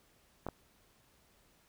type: clicks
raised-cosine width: 1 ms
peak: -24 dBFS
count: 2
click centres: 0.466 / 0.487 s
effects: pink hiss -68 dBFS RMS until 1.68 s